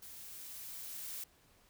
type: noise with level ramp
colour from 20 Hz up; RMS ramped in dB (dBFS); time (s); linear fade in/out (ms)
blue; -51 to -43; 0.02-1.24; 5
effects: pink hiss -67 dBFS RMS until 1.69 s